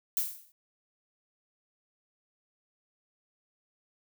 violet noise with exponential decay, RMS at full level -26 dBFS, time 0.17-0.52 s, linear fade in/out 1 ms, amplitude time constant 74 ms, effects none

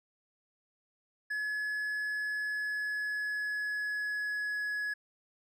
triangle tone with pitch glide, 1700 to 1686.3 Hz, G#6 to G#6, +40 to +26 cents, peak -30 dBFS, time 1.3-4.94 s, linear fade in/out 10 ms, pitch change -14 cents, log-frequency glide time 2.49-4.64 s, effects none

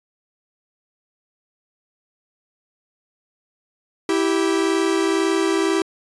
45% pulse tone pair together, 327.9 / 389.9 Hz, E4 / G4, -9 / -9 cents, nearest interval minor third, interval 300 cents, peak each -20 / -20 dBFS, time 4.09-5.82 s, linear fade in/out 2 ms, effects resampled to 22050 Hz

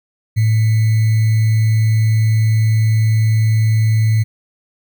sine tone with sample-and-hold, 110 Hz, A2, in tune, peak -10 dBFS, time 0.36-4.24 s, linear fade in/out 20 ms, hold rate 2100 Hz, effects none

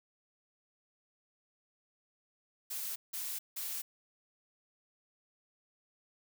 blue noise bursts, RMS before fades -39 dBFS, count 3, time 2.7-3.82 s, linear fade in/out 10 ms, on 260 ms, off 170 ms, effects none

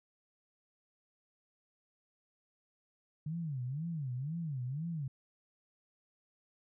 sine tone with vibrato, 145 Hz, D3, 22 cents flat, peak -35 dBFS, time 3.26-5.08 s, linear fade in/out 5 ms, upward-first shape sine, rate 2 Hz, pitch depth 280 cents each way, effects none

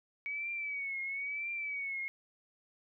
sine tone with vibrato, 2258 Hz, C#7, 31 cents sharp, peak -35 dBFS, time 0.26-2.08 s, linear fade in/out 0 ms, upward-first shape triangle, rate 1 Hz, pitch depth 92 cents each way, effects none

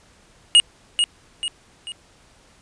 square tone with echo, 2870 Hz, F7, 47 cents sharp, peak -9 dBFS, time 0.55-0.6 s, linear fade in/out 0 ms, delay 440 ms, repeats 3, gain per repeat -7 dB, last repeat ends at 1.92 s, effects pink hiss -54 dBFS RMS until 2.61 s + resampled to 22050 Hz

